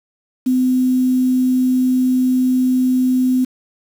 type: tone with quantisation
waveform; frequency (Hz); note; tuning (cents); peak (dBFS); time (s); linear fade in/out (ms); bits
sine; 255.1; C4; -44; -12; 0.46-3.45; 10; 6
effects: none